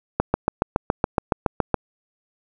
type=click train; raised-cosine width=1 ms; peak=-3 dBFS; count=12; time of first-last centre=0.2-1.743 s; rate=7.13 Hz; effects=none